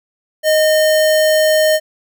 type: tone with sample-and-hold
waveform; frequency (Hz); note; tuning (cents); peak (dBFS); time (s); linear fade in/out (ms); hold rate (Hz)
sine; 622.3; D#5; 0; -9; 0.43-1.8; 50; 2450
effects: none